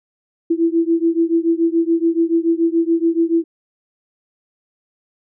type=beating tone pair; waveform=sine; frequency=329.6 / 336.6 Hz; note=E4 / E4; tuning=0 / +36 cents; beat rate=7 Hz; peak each=-16 / -17 dBFS; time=0.5-3.44 s; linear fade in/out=10 ms; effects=none